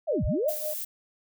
sine linear two-way sweep, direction down then up, 698.5 to 35.85 to 698.5 Hz, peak -24 dBFS, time 0.07-0.51 s, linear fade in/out 20 ms, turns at 0.25 s
sine tone with tremolo, 610 Hz, D#5, 34 cents flat, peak -29 dBFS, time 0.09-0.74 s, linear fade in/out 5 ms, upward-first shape sine, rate 5.5 Hz, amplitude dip 80%
violet noise, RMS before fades -34 dBFS, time 0.48-0.85 s, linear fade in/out 10 ms
effects none

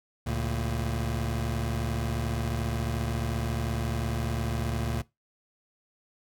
25% pulse tone pair together, 71.3 / 114.17 Hz, C#2 / A#2, +49 / -36 cents, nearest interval minor sixth, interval 815 cents, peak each -27 dBFS, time 0.26-5.02 s, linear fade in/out 10 ms, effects noise-tail reverb RT60 0.2 s tail -20 dB re dry

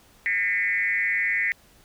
sine tone with frequency modulation, 2011 Hz, B6, 31 cents sharp, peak -21 dBFS, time 0.26-1.52 s, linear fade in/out 0 ms, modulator 192 Hz, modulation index 1.2, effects pink hiss -56 dBFS RMS until 1.84 s

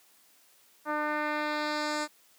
10% pulse tone with low-pass filter sweep, 300.6 Hz, D4, 40 cents sharp, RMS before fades -31 dBFS, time 0.85-2.08 s, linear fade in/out 50 ms, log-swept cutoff 1300 to 7900 Hz, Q 1.4, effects white hiss -62 dBFS RMS until 2.38 s + high-pass 200 Hz 12 dB/octave

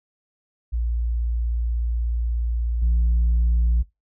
sine tone with level steps, 58.27 Hz, A#1, in tune, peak -20 / -14 dBFS, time 0.72-3.83 s, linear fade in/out 20 ms, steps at 2.82 s, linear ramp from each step 5 ms, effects noise-tail reverb RT60 0.2 s tail -21 dB re dry + tanh soft clip ceiling -14 dBFS

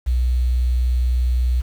sine tone with quantisation, 61.74 Hz, B1, in tune, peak -15 dBFS, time 0.06-1.62 s, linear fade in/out 20 ms, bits 7, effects none

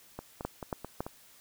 two click trains, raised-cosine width 1 ms, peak -18 / -24 dBFS, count 3 / 5, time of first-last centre 0.45-1.006 / 0.19-1.065 s, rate 3.6 / 4.57 Hz, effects white hiss -58 dBFS RMS until 1.4 s

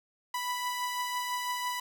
sawtooth beating tone pair, 987.8 / 993.8 Hz, B5 / B5, 0 / +11 cents, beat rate 6 Hz, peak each -28 / -37 dBFS, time 0.34-1.8 s, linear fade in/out 5 ms, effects none

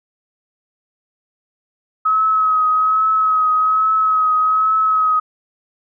sine tone with vibrato, 1277 Hz, D#6, 45 cents sharp, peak -12 dBFS, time 2.05-5.2 s, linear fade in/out 10 ms, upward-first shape triangle, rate 1.2 Hz, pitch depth 29 cents each way, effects none

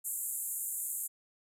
white band-pass noise, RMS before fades -37 dBFS, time 0.04-1.08 s, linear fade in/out 20 ms, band 7100 to 14000 Hz, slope 96 dB/octave, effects none

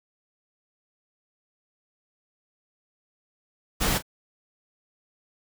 pink noise with echo, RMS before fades -24 dBFS, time 3.8-3.99 s, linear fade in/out 20 ms, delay 35 ms, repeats 1, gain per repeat -14 dB, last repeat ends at 4.025 s, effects none

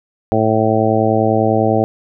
harmonic tone, 110 Hz, A2, in tune, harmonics 1 / 2 / 3 / 4 / 5 / 6 / 7, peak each -19 / -19 / -19 / -19 / -19 / -19 / -19 dBFS, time 0.32-1.84 s, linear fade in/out 0 ms, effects none

